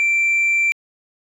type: tone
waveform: sine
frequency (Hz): 2349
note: D7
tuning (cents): 0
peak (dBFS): -12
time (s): 0-0.72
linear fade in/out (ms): 0
effects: tanh soft clip ceiling -13 dBFS